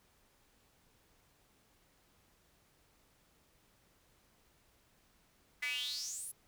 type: tone with high-pass filter sweep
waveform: square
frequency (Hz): 134.2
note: C3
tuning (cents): +44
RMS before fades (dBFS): -40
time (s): 5.62-6.32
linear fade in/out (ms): 10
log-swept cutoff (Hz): 2000 to 11000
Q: 8.5
effects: pink hiss -70 dBFS RMS until 6.47 s